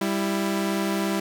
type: tone pair together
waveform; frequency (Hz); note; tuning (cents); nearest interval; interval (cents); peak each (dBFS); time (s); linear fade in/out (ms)
sawtooth; 197.2 / 331.6; G3 / E4; +11 / +10; major sixth; 899; -21 / -23; 0.01-1.2; 5
effects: none